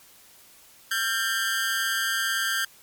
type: tone with amplitude modulation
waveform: sawtooth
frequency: 1583 Hz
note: G6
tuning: 17 cents sharp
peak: -16 dBFS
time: 0.91-2.65 s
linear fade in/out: 5 ms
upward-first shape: sine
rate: 218 Hz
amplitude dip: 90%
effects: white hiss -53 dBFS RMS until 2.82 s + MP3 96 kbps